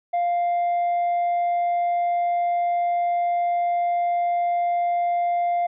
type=tone with tanh clipping; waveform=sine; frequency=698.5 Hz; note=F5; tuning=in tune; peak=-20 dBFS; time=0.13-5.67 s; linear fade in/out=10 ms; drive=2 dB; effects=none